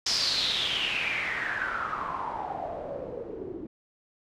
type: noise with low-pass filter sweep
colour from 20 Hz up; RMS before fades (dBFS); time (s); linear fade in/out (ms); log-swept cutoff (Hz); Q
white; -31; 0.06-3.67; 5; 5300 to 320; 6.7
effects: none